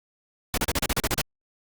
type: noise bursts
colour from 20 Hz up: pink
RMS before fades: -24 dBFS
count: 10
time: 0.54-1.213 s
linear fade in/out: 0 ms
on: 34 ms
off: 37 ms
effects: Opus 48 kbps